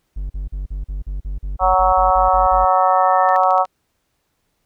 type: tone bursts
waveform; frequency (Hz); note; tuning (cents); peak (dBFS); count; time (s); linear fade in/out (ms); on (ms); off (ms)
triangle; 48.19; G1; -29; -20; 14; 0.16-2.653; 10; 140; 41
type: harmonic tone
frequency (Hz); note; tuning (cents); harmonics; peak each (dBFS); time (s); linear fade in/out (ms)
186.1; F#3; +10; 3 / 4 / 5 / 6 / 7; -20 / -15 / -19 / -19 / -20; 1.59-3.66; 50
type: tone with exponential growth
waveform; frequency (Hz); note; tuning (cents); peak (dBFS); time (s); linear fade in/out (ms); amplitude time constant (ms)
sine; 1794; A6; +33; -24; 1.75-3.36; 0; 350
type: click train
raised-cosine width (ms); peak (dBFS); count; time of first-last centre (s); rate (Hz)
0.2; -22; 6; 3.29-3.652; 13.8
effects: pink hiss -69 dBFS RMS until 4.65 s